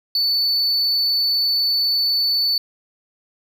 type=tone; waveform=triangle; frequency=4486 Hz; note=C#8; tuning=20 cents sharp; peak=-15 dBFS; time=0.15-2.58 s; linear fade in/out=2 ms; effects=none